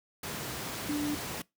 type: tone in noise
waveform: sine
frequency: 294.6 Hz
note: D4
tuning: 6 cents sharp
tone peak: -29 dBFS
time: 0.89-1.15 s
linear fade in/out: 5 ms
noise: pink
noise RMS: -37 dBFS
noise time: 0.23-1.42 s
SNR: +5 dB
effects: noise-tail reverb RT60 0.2 s tail -23 dB re dry + high-pass 100 Hz 12 dB/octave